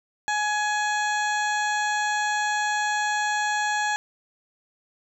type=harmonic tone; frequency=840 Hz; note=G#5; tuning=19 cents sharp; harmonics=1 / 2 / 3 / 4 / 5 / 7 / 8 / 9; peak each=-25 / -26 / -36 / -37 / -38 / -42 / -38 / -40 dBFS; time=0.28-3.96 s; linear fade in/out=0 ms; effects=10-bit